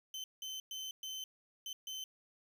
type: tone bursts at uneven times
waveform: 30% pulse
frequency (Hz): 3071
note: G7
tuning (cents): -36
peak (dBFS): -38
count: 6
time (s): 0.14-0.24 / 0.42-0.6 / 0.71-0.91 / 1.03-1.24 / 1.66-1.73 / 1.87-2.04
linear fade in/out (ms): 2
effects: none